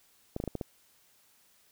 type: clicks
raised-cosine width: 2 ms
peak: -20 dBFS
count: 6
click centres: 0.364 / 0.401 / 0.439 / 0.477 / 0.553 / 0.612 s
effects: white hiss -65 dBFS RMS until 1.71 s